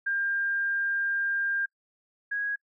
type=tone pair in turn; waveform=sine; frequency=1600 / 1649.7 Hz; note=G6 / G#6; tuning=+35 / -12 cents; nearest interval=minor second; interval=53 cents; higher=second; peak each=-25 / -27 dBFS; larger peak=first; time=0.06-1.66 / 2.31-2.56 s; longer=first; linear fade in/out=10 ms; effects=noise-tail reverb RT60 0.1 s tail -26 dB re dry